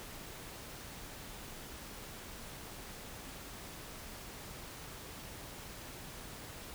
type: silence
effects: pink hiss -48 dBFS RMS until 6.74 s